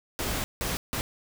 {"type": "noise bursts at uneven times", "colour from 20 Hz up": "pink", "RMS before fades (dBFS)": -30, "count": 3, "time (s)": [[0.19, 0.44], [0.61, 0.77], [0.93, 1.01]], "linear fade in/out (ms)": 0, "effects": []}